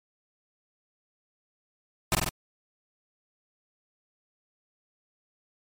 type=noise with echo; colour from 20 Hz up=pink; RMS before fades=-23 dBFS; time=2.12-2.15 s; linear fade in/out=2 ms; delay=47 ms; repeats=3; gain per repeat=-2 dB; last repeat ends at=2.291 s; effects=MP3 64 kbps